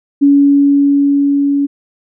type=tone with level ramp; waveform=sine; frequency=282.3 Hz; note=C#4; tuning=32 cents sharp; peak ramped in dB=-4 to -10 dBFS; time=0.21-1.67 s; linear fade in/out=20 ms; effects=none